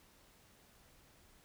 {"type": "silence", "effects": ["pink hiss -65 dBFS RMS until 1.44 s"]}